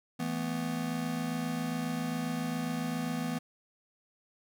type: chord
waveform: square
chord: E suspended fourth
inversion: none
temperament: just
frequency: 164.81 / 219.8 / 247.2 Hz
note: E3 / A3 / B3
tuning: 0 / -2 / +2 cents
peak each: -37 / -39 / -35 dBFS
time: 0.19-3.39 s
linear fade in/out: 10 ms
effects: none